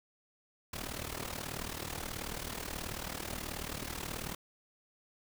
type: noise with amplitude modulation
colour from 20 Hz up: pink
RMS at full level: -37 dBFS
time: 0.73-4.35 s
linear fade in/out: 5 ms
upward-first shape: sine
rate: 38.5 Hz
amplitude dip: 80%
effects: none